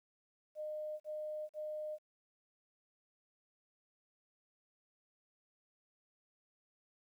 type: tone bursts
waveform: sine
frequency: 611 Hz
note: D#5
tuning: 32 cents flat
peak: -39 dBFS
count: 3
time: 0.55-1.986 s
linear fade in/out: 50 ms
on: 450 ms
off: 43 ms
effects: 12-bit